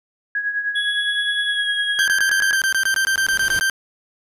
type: tone with tremolo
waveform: sine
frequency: 1661.2 Hz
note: G#6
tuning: in tune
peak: -17 dBFS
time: 0.35-2.56 s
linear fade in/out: 2 ms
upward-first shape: triangle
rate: 9.8 Hz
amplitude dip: 70%
type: tone with pitch glide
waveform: triangle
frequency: 3371 to 3292 Hz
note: G#7 to G#7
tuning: +25 to -16 cents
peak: -21 dBFS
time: 0.75-2.06 s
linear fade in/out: 10 ms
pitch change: -41 cents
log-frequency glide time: 1.46-1.69 s
type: tone bursts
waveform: 40% pulse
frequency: 1568 Hz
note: G6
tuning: in tune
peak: -15 dBFS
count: 16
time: 1.99-3.698 s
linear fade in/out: 0 ms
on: 88 ms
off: 20 ms
type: noise with exponential growth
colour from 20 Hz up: pink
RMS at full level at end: -31 dBFS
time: 2.49-3.6 s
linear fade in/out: 1 ms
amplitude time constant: 240 ms
effects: resampled to 32000 Hz